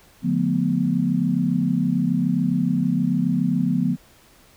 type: chord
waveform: sine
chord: B half-diminished seventh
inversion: first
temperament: equal with one note detuned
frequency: 146.83 / 179.01 / 220 / 246.9 Hz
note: D3 / F3 / A3 / B3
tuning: 0 / +43 / 0 / 0 cents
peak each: -26 / -22 / -26 / -22 dBFS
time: 0.22-3.97 s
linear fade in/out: 50 ms
effects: pink hiss -53 dBFS RMS until 4.56 s